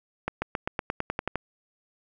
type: accelerating click train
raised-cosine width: 0.5 ms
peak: -12 dBFS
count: 11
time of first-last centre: 0.28-1.357 s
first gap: 140 ms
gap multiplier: 0.94
effects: none